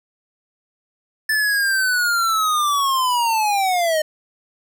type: linear sweep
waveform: square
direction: down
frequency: 1757 to 608 Hz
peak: -17 dBFS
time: 1.29-4.02 s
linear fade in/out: 5 ms
effects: none